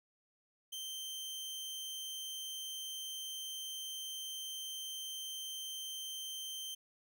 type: tone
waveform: sawtooth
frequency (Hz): 3125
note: G7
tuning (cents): -6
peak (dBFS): -38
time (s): 0.72-6.75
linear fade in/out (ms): 10
effects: none